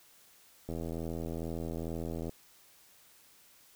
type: click train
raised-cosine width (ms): 2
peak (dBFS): -25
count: 133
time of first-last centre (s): 0.69-2.294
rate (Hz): 82.3
effects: white hiss -61 dBFS RMS until 3.75 s